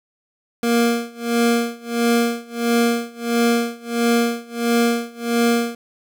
25% pulse tone with tremolo, 234.8 Hz, A#3, 13 cents sharp, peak -10 dBFS, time 0.63-5.75 s, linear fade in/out 2 ms, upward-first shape sine, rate 1.5 Hz, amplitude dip 95%, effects none

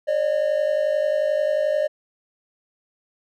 triangle tone pair together, 554.4 / 605.7 Hz, C#5 / D#5, 0 / -47 cents, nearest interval major second, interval 153 cents, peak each -22 / -18 dBFS, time 0.07-1.88 s, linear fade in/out 20 ms, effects none

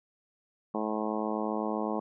harmonic tone, 107.9 Hz, A2, 33 cents flat, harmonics 2 / 3 / 4 / 5 / 6 / 7 / 8 / 9 / 10, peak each -34 / -36 / -37 / -38 / -39 / -39 / -40 / -41 / -41 dBFS, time 0.74-2 s, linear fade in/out 5 ms, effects none

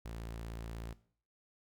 sawtooth tone, 56.5 Hz, A1, 47 cents sharp, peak -38 dBFS, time 0.05-0.93 s, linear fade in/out 5 ms, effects noise-tail reverb RT60 0.5 s tail -17 dB re dry

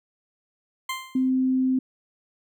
20% pulse tone with exponential decay, 1046.5 Hz, C6, in tune, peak -20 dBFS, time 0.89-1.3 s, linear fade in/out 5 ms, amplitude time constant 88 ms
sine tone, 259.4 Hz, C4, 15 cents flat, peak -19 dBFS, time 1.15-1.79 s, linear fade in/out 5 ms
effects none

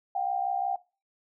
sine tone pair together, 718.4 / 784 Hz, F5 / G5, +49 / 0 cents, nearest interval major second, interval 151 cents, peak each -31 / -28 dBFS, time 0.15-0.76 s, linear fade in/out 5 ms, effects noise-tail reverb RT60 0.3 s tail -20 dB re dry

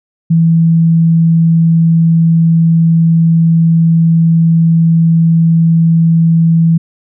sine tone, 164.81 Hz, E3, in tune, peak -5 dBFS, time 0.3-6.78 s, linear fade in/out 10 ms, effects none

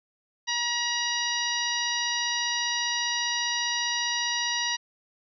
harmonic tone, 955 Hz, A#5, 42 cents sharp, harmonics 1 / 2 / 3 / 4 / 5 / 6, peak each -34 / -31 / -33 / -32 / -34 / -32 dBFS, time 0.47-4.77 s, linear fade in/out 20 ms, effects none

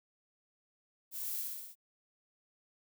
violet noise with echo, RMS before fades -41 dBFS, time 1.11-1.45 s, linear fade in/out 50 ms, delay 61 ms, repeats 5, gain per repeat -2 dB, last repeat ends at 1.755 s, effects none

